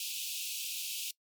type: high-pass noise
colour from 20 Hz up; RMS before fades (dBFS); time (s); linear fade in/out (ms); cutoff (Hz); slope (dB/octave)
pink; -38; 0-1.11; 2; 2500; 96
effects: noise-tail reverb RT60 0.1 s tail -22 dB re dry + MP3 96 kbps